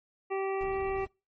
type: harmonic tone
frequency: 387.5 Hz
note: G4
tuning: 20 cents flat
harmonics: 1 / 2 / 3 / 5 / 6 / 7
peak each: -30 / -36 / -40 / -44 / -46 / -47 dBFS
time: 0.3-1.06 s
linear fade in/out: 20 ms
type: noise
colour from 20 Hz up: brown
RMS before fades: -44 dBFS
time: 0.61-1.07 s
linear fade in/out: 0 ms
effects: noise-tail reverb RT60 0.3 s tail -26 dB re dry + MP3 32 kbps